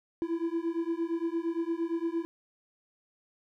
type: beating tone pair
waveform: triangle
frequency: 329.6 / 338.3 Hz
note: E4 / E4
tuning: 0 / +45 cents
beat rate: 8.7 Hz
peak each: -30 dBFS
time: 0.22-2.25 s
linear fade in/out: 0 ms
effects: none